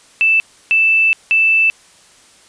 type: tone bursts at uneven times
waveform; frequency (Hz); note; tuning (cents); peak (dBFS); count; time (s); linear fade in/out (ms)
sine; 2645; E7; +5; -9; 3; 0.21-0.4 / 0.71-1.13 / 1.31-1.7; 0
effects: white hiss -47 dBFS RMS until 2.48 s + resampled to 22050 Hz